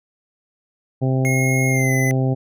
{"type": "harmonic tone", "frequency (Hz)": 131.2, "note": "C3", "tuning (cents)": 5, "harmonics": [1, 2, 3, 4, 5, 6], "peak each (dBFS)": [-17, -23, -27, -29, -31, -33], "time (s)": [1.01, 2.35], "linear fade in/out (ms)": 20}
{"type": "tone with pitch glide", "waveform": "square", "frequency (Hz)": [2156, 2023], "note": ["C#7", "B6"], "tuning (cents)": [-49, 41], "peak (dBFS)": -22, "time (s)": [1.25, 2.11], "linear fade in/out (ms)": 0, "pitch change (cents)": -110, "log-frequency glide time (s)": [1.68, 1.93]}
{"effects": []}